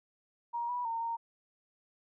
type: tone with pitch steps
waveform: sine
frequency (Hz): 944 / 978 / 915 / 924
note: A#5 / B5 / A#5 / A#5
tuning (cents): +22 / -17 / -32 / -16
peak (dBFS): -32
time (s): 0.53-1.17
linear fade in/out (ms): 20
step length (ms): 160
effects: none